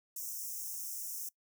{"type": "high-pass noise", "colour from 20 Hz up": "white", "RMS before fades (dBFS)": -41, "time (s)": [0.16, 1.29], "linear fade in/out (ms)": 5, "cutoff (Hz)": 5400, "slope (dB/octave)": 96, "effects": ["noise-tail reverb RT60 0.1 s tail -22 dB re dry"]}